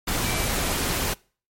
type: tone in noise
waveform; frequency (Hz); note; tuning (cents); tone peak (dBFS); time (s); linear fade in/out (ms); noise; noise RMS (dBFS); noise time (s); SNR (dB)
sine; 2325; D7; -18; -34; 0.25-0.46; 10; pink; -25; 0.07-1.14; -12
effects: noise-tail reverb RT60 0.4 s tail -24 dB re dry + MP3 64 kbps